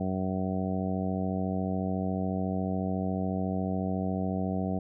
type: harmonic tone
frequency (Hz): 94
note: F#2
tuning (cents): +28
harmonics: 1 / 2 / 3 / 4 / 5 / 6 / 7 / 8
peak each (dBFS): -35 / -30 / -36 / -41 / -40 / -44 / -38 / -40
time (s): 0-4.79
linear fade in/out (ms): 5
effects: none